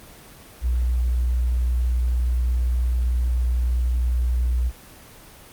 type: tone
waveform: sine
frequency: 61 Hz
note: B1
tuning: 21 cents flat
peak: -18 dBFS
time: 0.61-4.72 s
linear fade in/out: 50 ms
effects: pink hiss -45 dBFS RMS until 5.52 s + Opus 24 kbps